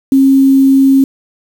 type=tone with quantisation; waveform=sine; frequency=270.2 Hz; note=C#4; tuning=44 cents flat; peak=-4 dBFS; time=0.12-1.04 s; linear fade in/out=2 ms; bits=5; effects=none